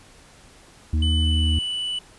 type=harmonic tone; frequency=77.78 Hz; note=D#2; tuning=in tune; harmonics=1 / 3 / 4; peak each=-18 / -30 / -35 dBFS; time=0.93-1.59 s; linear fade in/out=5 ms
type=tone with pitch glide; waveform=triangle; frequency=3000 to 2971 Hz; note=F#7 to F#7; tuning=+23 to +6 cents; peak=-23 dBFS; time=1.02-1.99 s; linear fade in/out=5 ms; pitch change=-17 cents; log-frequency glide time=1.21-1.53 s
effects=pink hiss -50 dBFS RMS until 2.18 s + resampled to 24000 Hz